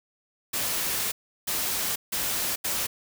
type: noise bursts at uneven times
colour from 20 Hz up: white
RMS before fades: -28 dBFS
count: 4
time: 0.53-1.12 / 1.47-1.96 / 2.12-2.56 / 2.64-2.87 s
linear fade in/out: 10 ms
effects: none